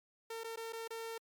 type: tone with dropouts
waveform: sawtooth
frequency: 454.2 Hz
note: A#4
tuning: 45 cents flat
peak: -37 dBFS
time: 0.3-1.18 s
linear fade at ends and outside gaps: 5 ms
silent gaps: 0.436-0.443 / 0.56-0.572 / 0.725-0.731 / 0.877-0.905 s
effects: MP3 96 kbps